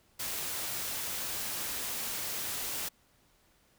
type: noise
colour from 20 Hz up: white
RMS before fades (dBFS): -36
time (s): 0.19-2.89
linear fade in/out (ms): 10
effects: pink hiss -67 dBFS RMS until 3.78 s